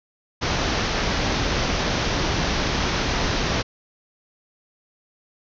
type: low-pass noise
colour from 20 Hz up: pink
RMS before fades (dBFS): -23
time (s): 0.41-3.63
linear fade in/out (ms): 20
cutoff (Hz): 6200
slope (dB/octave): 96
effects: none